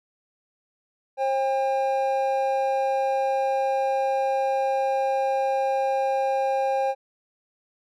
triangle tone pair together, 536 / 802.6 Hz, C5 / G5, +42 / +41 cents, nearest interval perfect fifth, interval 699 cents, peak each -22 dBFS, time 1.17-6.95 s, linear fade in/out 50 ms, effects none

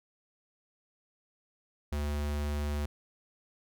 square tone, 73.42 Hz, D2, in tune, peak -31 dBFS, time 1.92-2.86 s, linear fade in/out 5 ms, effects none

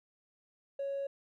sine tone with hard clipping, 554.4 Hz, C#5, in tune, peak -34 dBFS, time 0.79-1.07 s, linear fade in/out 5 ms, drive 1 dB, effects none

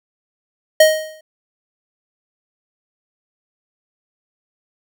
square tone with exponential decay, 625 Hz, D#5, 8 cents sharp, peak -5 dBFS, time 0.8-1.21 s, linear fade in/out 5 ms, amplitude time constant 89 ms, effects none

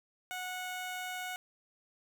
15% pulse tone, 734 Hz, F#5, 14 cents flat, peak -31 dBFS, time 0.31-1.36 s, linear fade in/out 0 ms, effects none

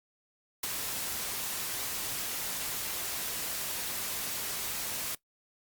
white noise with ADSR envelope, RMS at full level -31 dBFS, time 0.63-5.15 s, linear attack 6 ms, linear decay 21 ms, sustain -4 dB, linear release 3 ms, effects noise-tail reverb RT60 0.1 s tail -20 dB re dry + Opus 48 kbps

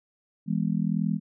sine chord, E major, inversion none, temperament just, 164.81 / 206 / 247.2 Hz, E3 / G#3 / B3, 0 / -14 / +2 cents, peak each -27 / -26 / -32 dBFS, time 0.46-1.2 s, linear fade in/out 50 ms, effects none

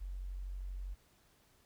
sine tone, 46.25 Hz, F#1, in tune, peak -39 dBFS, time 0-0.95 s, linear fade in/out 20 ms, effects pink hiss -69 dBFS RMS until 1.65 s

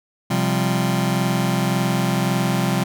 sawtooth chord, C suspended fourth, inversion none, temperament just, 130.81 / 174.42 / 196.22 Hz, C3 / F3 / G3, 0 / -2 / +2 cents, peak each -18 dBFS, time 0.3-2.84 s, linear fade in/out 10 ms, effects none

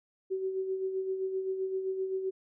sine tone with tremolo, 380 Hz, F#4, 46 cents sharp, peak -28 dBFS, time 0.3-2.31 s, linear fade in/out 20 ms, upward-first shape sine, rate 7.7 Hz, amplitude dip 50%, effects none

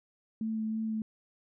sine tone with vibrato, 220 Hz, A3, in tune, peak -30 dBFS, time 0.41-1.02 s, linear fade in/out 2 ms, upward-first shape sine, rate 3.1 Hz, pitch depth 12 cents each way, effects none

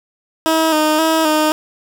15% pulse tone with vibrato, 314.5 Hz, D#4, 19 cents sharp, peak -6 dBFS, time 0.46-1.52 s, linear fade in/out 0 ms, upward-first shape square, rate 1.9 Hz, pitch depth 36 cents each way, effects none

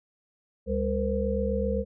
sine tone cluster, 70.9 / 200.5 / 467.3 / 515 Hz, C#2 / G3 / A#4 / C5, +40 / +39 / +4 / -28 cents, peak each -30 dBFS, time 0.66-1.85 s, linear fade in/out 50 ms, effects none

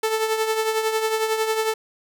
sawtooth tone with tremolo, 440 Hz, A4, in tune, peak -14 dBFS, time 0.03-1.74 s, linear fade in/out 5 ms, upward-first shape triangle, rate 11 Hz, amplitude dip 60%, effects none

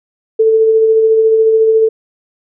sine tone with tremolo, 443.1 Hz, A4, 12 cents sharp, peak -5 dBFS, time 0.39-1.89 s, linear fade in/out 10 ms, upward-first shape sine, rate 14 Hz, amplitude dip 30%, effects none

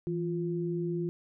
sine tone pair together, 165.61 / 349.2 Hz, E3 / F4, +8 / 0 cents, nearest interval octave + minor second, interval 1292 cents, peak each -32 / -32 dBFS, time 0.07-1.09 s, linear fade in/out 0 ms, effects none

